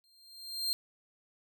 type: tone with exponential growth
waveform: 40% pulse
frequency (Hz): 4186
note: C8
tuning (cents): 0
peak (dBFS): -26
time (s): 0.04-0.73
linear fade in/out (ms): 0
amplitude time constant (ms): 150
effects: none